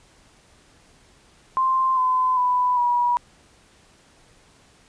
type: tone with pitch steps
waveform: sine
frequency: 1047 / 1020.1 / 994 / 968.5 Hz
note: C6 / C6 / B5 / B5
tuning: +1 / -44 / +11 / -34 cents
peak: -17 dBFS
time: 1.57-3.17 s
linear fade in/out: 0 ms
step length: 400 ms
effects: pink hiss -55 dBFS RMS until 4.88 s + resampled to 22050 Hz